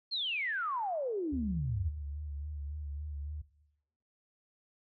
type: exponential sweep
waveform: sine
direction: down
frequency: 4372 to 77.78 Hz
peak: -31 dBFS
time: 0.11-1.9 s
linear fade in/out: 20 ms
type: tone with vibrato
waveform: sine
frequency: 73.42 Hz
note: D2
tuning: in tune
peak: -36 dBFS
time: 1.32-3.42 s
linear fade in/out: 10 ms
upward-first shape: sine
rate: 3.6 Hz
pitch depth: 52 cents each way
effects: noise-tail reverb RT60 0.9 s tail -19 dB re dry + MP3 64 kbps